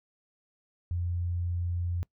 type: tone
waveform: sine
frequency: 87.31 Hz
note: F2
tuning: in tune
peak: -28 dBFS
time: 0.91-2.03 s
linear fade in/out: 0 ms
effects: noise-tail reverb RT60 0.1 s tail -23 dB re dry